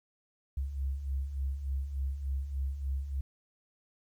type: beating tone pair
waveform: sine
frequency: 65.41 / 68.81 Hz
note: C2 / C#2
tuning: 0 / -12 cents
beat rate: 3.4 Hz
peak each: -39 / -32 dBFS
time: 0.57-3.21 s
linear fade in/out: 5 ms
effects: 11-bit